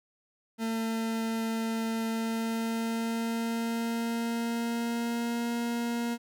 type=tone with pitch glide; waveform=40% pulse; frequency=225.4 to 235.7 Hz; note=A3 to A#3; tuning=+42 to +19 cents; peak=-28 dBFS; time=0.58-6.18 s; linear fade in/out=50 ms; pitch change=+77 cents; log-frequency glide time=2.07-5.54 s; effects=none